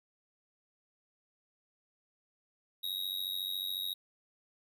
square tone with amplitude modulation, 3786 Hz, A#7, 26 cents sharp, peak -31 dBFS, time 2.83-3.94 s, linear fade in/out 10 ms, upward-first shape sine, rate 94 Hz, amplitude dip 95%, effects none

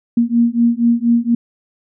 sine beating tone pair, 233.1 / 237.3 Hz, A#3 / A#3, 0 / +31 cents, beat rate 4.2 Hz, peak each -14 dBFS, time 0.17-1.35 s, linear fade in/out 5 ms, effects none

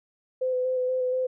sine tone with vibrato, 509 Hz, C5, 48 cents flat, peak -23 dBFS, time 0.41-1.27 s, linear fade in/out 10 ms, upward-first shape square, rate 4.2 Hz, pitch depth 15 cents each way, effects none

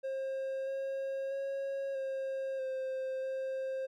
triangle tone with pitch steps, 534 / 540 / 547 / 535 / 525 / 529 Hz, C5 / C#5 / C#5 / C5 / C5 / C5, +35 / -45 / -23 / +38 / +6 / +19 cents, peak -32 dBFS, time 0.03-3.87 s, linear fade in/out 20 ms, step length 640 ms, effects none

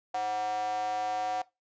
square tone with high-pass filter, 105.8 Hz, G#2, 33 cents sharp, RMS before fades -31 dBFS, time 0.14-1.42 s, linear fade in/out 5 ms, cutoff 710 Hz, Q 9.7, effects noise-tail reverb RT60 0.2 s tail -19 dB re dry + resampled to 16000 Hz

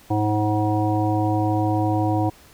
harmonic tone, 106 Hz, G#2, 36 cents sharp, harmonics 1 / 3 / 5 / 7 / 9, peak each -22 / -22 / -30 / -25 / -30 dBFS, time 0.1-2.3 s, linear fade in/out 10 ms, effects pink hiss -50 dBFS RMS until 2.53 s

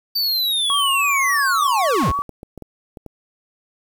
square linear sweep, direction down, 4629 to 32.7 Hz, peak -18 dBFS, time 0.15-2.12 s, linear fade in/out 10 ms
sine tone with vibrato, 1114 Hz, C#6, 8 cents sharp, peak -19 dBFS, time 0.7-2.22 s, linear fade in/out 0 ms, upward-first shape triangle, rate 3.5 Hz, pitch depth 56 cents each way
clicks, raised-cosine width 2 ms, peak -22 dBFS, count 8, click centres 2.035 / 2.19 / 2.293 / 2.431 / 2.577 / 2.623 / 2.972 / 3.063 s
effects 8-bit

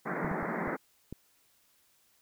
pink band-pass noise, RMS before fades -34 dBFS, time 0.05-0.77 s, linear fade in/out 20 ms, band 150 to 2100 Hz, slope 96 dB/octave
clicks, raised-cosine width 3 ms, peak -27 dBFS, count 5, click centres 0.247 / 0.315 / 0.428 / 0.677 / 1.126 s
effects white hiss -68 dBFS RMS until 2.21 s

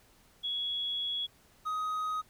sine / triangle tone pair in turn, 3353 / 1256 Hz, G#7 / D#6, +16 / +16 cents, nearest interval octave + perfect fourth, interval 1700 cents, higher first, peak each -31 / -29 dBFS, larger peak second, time 0.43-1.27 / 1.65-2.22 s, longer first, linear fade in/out 20 ms, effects pink hiss -63 dBFS RMS until 2.29 s

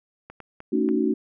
clicks, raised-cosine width 0.5 ms, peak -25 dBFS, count 4, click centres 0.3 / 0.403 / 0.604 / 0.889 s
sine chord, D# half-diminished seventh, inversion second, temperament just, 224 / 280 / 311.1 / 373.4 Hz, A3 / C#4 / D#4 / F#4, +31 / +18 / 0 / +16 cents, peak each -25 dBFS, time 0.72-1.14 s, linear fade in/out 10 ms
effects none

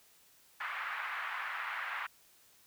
white band-pass noise, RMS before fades -39 dBFS, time 0.6-2.07 s, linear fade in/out 10 ms, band 1000 to 2000 Hz, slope 24 dB/octave, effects white hiss -64 dBFS RMS until 2.66 s

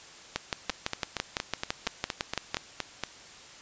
two click trains, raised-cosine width 0.2 ms, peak -12 / -10 dBFS, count 11 / 14, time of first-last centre 0.7-3.036 / 0.36-2.545 s, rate 4.28 / 5.95 Hz, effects white hiss -49 dBFS RMS until 3.61 s + resampled to 16000 Hz

